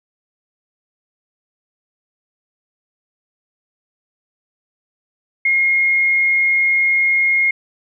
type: tone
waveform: sine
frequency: 2145 Hz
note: C7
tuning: 42 cents sharp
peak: -12 dBFS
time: 5.45-7.51 s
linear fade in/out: 5 ms
effects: none